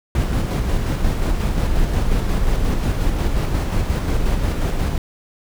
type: noise with tremolo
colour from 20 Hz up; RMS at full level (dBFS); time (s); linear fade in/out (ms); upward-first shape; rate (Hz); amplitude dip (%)
brown; -17; 0.15-4.98; 2; square; 5.6; 30
effects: none